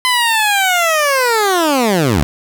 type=linear sweep; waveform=15% pulse; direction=down; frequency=1023 to 61.74 Hz; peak=-5 dBFS; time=0.05-2.23 s; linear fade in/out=0 ms; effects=none